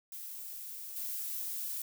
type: noise with level steps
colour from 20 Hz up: violet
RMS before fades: -44 / -38 dBFS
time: 0.12-1.82 s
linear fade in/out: 2 ms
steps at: 0.96 s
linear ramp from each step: 5 ms
effects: none